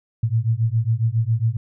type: beating tone pair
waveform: sine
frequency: 110 / 117.3 Hz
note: A2 / A#2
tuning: 0 / +11 cents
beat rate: 7.3 Hz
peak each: -20 dBFS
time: 0.23-1.57 s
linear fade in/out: 5 ms
effects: none